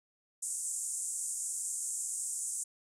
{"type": "band-pass noise", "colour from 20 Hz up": "pink", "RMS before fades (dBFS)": -37, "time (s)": [0.42, 2.64], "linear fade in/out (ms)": 10, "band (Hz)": [7200, 9400], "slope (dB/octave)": 48, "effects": []}